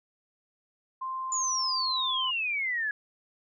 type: tone with pitch glide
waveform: sine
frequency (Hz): 1046.5 to 1038.7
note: C6 to C6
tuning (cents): 0 to -13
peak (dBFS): -31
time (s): 1.01-2.31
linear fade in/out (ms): 10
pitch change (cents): -13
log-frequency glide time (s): 1.19-2.01
type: exponential sweep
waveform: sine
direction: down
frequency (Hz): 7040 to 1661.2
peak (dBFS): -27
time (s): 1.32-2.91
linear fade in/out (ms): 2
effects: none